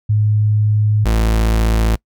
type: tone pair in turn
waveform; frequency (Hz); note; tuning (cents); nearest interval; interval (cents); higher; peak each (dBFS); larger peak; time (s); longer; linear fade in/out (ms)
sine / 40% pulse; 106 / 55.28; G#2 / A1; +36 / +9; major seventh; 1127; first; -11; neither; 0.09-1.05 / 1.05-1.96; first; 10
effects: noise-tail reverb RT60 0.1 s tail -25 dB re dry